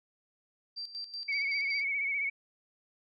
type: tone with tremolo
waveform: sine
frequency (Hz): 4699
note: D8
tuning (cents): 0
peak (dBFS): -36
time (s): 0.76-1.84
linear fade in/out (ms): 20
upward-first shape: square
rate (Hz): 5.3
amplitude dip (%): 70
type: tone with vibrato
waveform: sine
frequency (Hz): 2239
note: C#7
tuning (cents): +17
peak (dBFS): -29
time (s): 1.28-2.3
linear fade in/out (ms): 10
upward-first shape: sine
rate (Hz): 15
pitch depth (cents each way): 50
effects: none